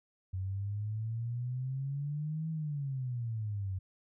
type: exponential two-way sweep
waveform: sine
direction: up then down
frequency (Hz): 92.4 to 161.7 to 92.4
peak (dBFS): -33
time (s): 0.33-3.79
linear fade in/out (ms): 10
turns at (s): 2.5
effects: none